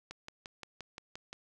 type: click train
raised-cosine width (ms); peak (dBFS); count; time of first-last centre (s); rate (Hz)
0.2; -26; 8; 0.11-1.33; 5.74
effects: none